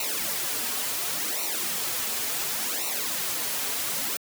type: noise with flanger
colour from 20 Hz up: white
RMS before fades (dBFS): -29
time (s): 0-4.17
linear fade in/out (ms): 2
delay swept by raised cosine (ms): 0.6 to 6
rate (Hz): 0.7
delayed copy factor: -0.8
effects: high-pass 150 Hz 12 dB/octave